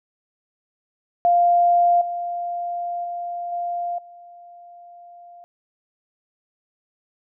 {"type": "tone with level steps", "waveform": "sine", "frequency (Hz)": 698, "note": "F5", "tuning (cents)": -1, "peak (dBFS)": [-13, -24, -26, -23, -41], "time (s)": [1.25, 5.44], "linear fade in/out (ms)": 0, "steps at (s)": [2.01, 3.04, 3.52, 3.98], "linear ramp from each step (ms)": 5, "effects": []}